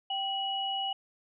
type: tone pair together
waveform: sine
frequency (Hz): 780.4 / 2920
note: G5 / F#7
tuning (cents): -8 / -24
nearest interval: octave + major seventh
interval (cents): 2284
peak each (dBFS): -33 / -32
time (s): 0.1-0.93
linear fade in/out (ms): 5
effects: none